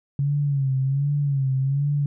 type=tone with vibrato; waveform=sine; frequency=138.59 Hz; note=C#3; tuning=in tune; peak=-19 dBFS; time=0.19-2.06 s; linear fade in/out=2 ms; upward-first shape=sine; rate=1.3 Hz; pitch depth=81 cents each way; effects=none